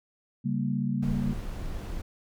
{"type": "chord", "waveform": "sine", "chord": "G diminished", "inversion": "second", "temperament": "equal", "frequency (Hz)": [138.59, 196, 233.1], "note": ["Db3", "G3", "Bb3"], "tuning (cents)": [0, 0, 0], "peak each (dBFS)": -30, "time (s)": [0.44, 1.34], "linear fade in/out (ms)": 20}
{"type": "noise", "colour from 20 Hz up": "brown", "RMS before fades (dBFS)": -34, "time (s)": [1.02, 2.02], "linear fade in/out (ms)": 10}
{"effects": []}